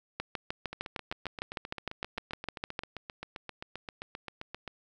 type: two click trains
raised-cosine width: 0.3 ms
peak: -23 / -17 dBFS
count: 31 / 18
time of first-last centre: 0.73-4.677 / 0.2-2.791 s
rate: 7.6 / 6.56 Hz
effects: none